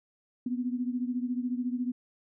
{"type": "beating tone pair", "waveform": "sine", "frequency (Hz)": [244.3, 258.3], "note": ["B3", "C4"], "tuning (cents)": [-19, -22], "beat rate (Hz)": 14, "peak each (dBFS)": [-30, -34], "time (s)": [0.46, 1.92], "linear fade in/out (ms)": 5, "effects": []}